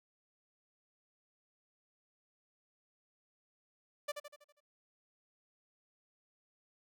sawtooth tone with echo, 587.3 Hz, D5, in tune, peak -31 dBFS, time 4.08-4.12 s, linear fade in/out 10 ms, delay 81 ms, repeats 6, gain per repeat -6 dB, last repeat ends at 4.606 s, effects none

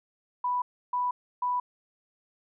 sine tone bursts, 987.8 Hz, B5, in tune, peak -25 dBFS, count 3, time 0.44-1.6 s, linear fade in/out 5 ms, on 180 ms, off 310 ms, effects none

